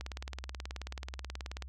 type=click train; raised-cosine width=0.2 ms; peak=-23 dBFS; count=31; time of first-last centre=0.01-1.623 s; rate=18.6 Hz; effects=added 65 Hz sine -43 dBFS peak until 1.68 s